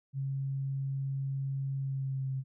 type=tone with pitch glide; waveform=sine; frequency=136.2 to 133.09 Hz; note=C#3 to C3; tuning=-30 to +30 cents; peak=-31 dBFS; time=0.13-2.44 s; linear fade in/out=50 ms; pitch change=-40 cents; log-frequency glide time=1.78-2.33 s; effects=none